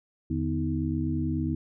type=tone cluster; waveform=sine; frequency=82.7 / 150.2 / 248.5 / 317.6 Hz; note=E2 / D3 / B3 / D#4; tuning=+6 / +39 / +11 / +36 cents; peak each=-31 dBFS; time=0.3-1.55 s; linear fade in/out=5 ms; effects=none